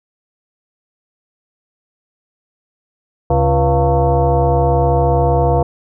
sine tone with frequency modulation, 279.4 Hz, C#4, 14 cents sharp, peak -10 dBFS, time 3.3-5.63 s, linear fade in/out 5 ms, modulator 208 Hz, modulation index 2.6, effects none

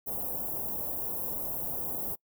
white band-stop noise, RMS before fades -34 dBFS, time 0.06-2.16 s, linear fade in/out 20 ms, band 810 to 13000 Hz, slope 24 dB/octave, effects noise-tail reverb RT60 0.1 s tail -25 dB re dry

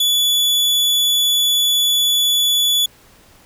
40% pulse tone, 3434 Hz, A7, 43 cents flat, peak -12 dBFS, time 0-2.86 s, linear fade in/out 5 ms, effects pink hiss -49 dBFS RMS until 3.45 s

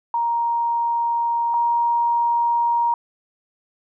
sine tone pair in turn, 937 / 941.6 Hz, A#5 / A#5, +9 / +17 cents, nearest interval unison, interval 8 cents, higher second, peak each -18 / -16 dBFS, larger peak second, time 0.14-1.54 / 1.54-2.94 s, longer neither, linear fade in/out 2 ms, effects none

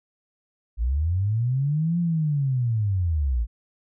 sine linear two-way sweep, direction up then down, 52.4 to 174.9 to 52.4 Hz, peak -20 dBFS, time 0.77-3.47 s, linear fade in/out 50 ms, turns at 1.99 s, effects none

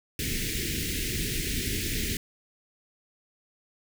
pink band-stop noise, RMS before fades -30 dBFS, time 0.19-2.17 s, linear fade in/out 2 ms, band 420 to 1800 Hz, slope 48 dB/octave, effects none

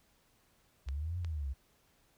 sine exponential two-way sweep, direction up then down, 64 to 90.6 to 64 Hz, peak -34 dBFS, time 0.86-1.54 s, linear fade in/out 20 ms, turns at 1.18 s
clicks, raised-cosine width 0.2 ms, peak -31 dBFS, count 2, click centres 0.887 / 1.247 s
effects pink hiss -70 dBFS RMS until 2.17 s

